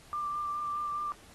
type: tone with vibrato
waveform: sine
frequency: 1184 Hz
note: D6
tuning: 14 cents sharp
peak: -31 dBFS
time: 0.13-1.12 s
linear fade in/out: 0 ms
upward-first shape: sine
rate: 4.8 Hz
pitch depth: 16 cents each way
effects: pink hiss -56 dBFS RMS until 1.34 s + AAC 32 kbps